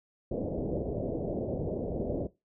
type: low-pass noise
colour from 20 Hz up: white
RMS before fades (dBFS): -33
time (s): 0.31-2.27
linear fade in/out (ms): 5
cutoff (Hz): 610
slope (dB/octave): 48
effects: noise-tail reverb RT60 0.2 s tail -17 dB re dry